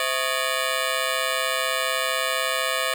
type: ring-modulated tone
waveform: 10% pulse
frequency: 586 Hz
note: D5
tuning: 4 cents flat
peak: -11 dBFS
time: 0-2.94 s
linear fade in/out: 0 ms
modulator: 67.9 Hz
effects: 8-bit